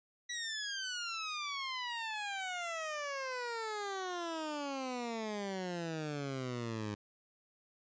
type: exponential sweep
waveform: 15% pulse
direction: down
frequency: 1954 to 102.5 Hz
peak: -31 dBFS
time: 0.29-6.95 s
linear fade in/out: 10 ms
effects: resampled to 16000 Hz